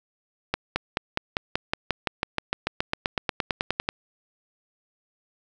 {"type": "accelerating click train", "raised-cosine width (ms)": 0.3, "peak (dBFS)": -7, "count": 24, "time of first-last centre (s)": [0.54, 3.889], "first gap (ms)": 220, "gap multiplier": 0.96, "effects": []}